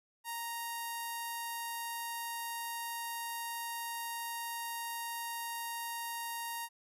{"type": "tone with low-pass filter", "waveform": "sawtooth", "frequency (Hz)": 932.3, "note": "A#5", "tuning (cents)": 0, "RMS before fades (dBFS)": -40, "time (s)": [0.24, 6.69], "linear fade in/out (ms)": 50, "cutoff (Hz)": 12000, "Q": 4.6, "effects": []}